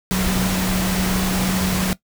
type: tone in noise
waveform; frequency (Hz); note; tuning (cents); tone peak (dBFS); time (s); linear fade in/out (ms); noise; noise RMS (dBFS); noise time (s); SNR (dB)
sine; 186.1; F#3; +10; -19; 0.11-1.93; 0; pink; -23; 0.11-1.93; +1
effects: noise-tail reverb RT60 0.1 s tail -17 dB re dry